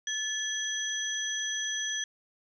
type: tone cluster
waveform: sine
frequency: 1734 / 3292 / 6020 Hz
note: A6 / G#7 / F#8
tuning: -26 / -16 / +29 cents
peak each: -35 / -34 / -34 dBFS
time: 0.07-2.04 s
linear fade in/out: 2 ms
effects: none